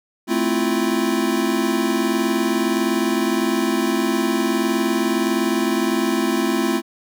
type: chord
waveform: square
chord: F major seventh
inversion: first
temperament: equal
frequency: 220 / 261.6 / 329.6 / 349.2 Hz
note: A3 / C4 / E4 / F4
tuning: 0 / 0 / 0 / 0 cents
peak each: -24 dBFS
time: 0.27-6.82 s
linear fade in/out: 50 ms
effects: none